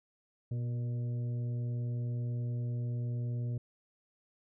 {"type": "harmonic tone with a mistuned harmonic", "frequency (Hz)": 120.6, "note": "B2", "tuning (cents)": -41, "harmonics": [1, 2, 3, 4, 5], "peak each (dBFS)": [-32, -46, -52, -54, -56], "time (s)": [0.51, 3.58], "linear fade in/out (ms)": 5, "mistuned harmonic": 4, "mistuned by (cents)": -35, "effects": []}